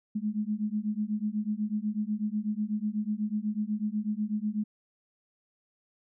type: beating tone pair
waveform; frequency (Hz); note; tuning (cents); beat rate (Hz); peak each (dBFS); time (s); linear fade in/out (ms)
sine; 207.7 / 215.8; G#3 / A3; 0 / -33; 8.1; -31; 0.15-4.64; 10
effects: none